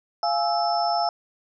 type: tone cluster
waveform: sine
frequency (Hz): 694 / 834 / 1313 / 5290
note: F5 / G#5 / E6 / E8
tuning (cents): -11 / +7 / -7 / +5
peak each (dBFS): -23 / -25 / -31 / -30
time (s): 0.23-1.09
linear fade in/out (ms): 2
effects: none